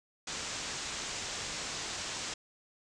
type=low-pass noise; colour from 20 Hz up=white; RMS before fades=-39 dBFS; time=0.27-2.34 s; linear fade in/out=5 ms; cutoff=7700 Hz; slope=48 dB/octave; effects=resampled to 22050 Hz